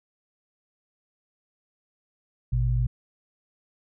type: tone pair together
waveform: sine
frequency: 54.48 / 122.3 Hz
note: A1 / B2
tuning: -16 / -16 cents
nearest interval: octave + major second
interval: 1400 cents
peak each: -24 / -23 dBFS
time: 2.52-2.87 s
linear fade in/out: 10 ms
effects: none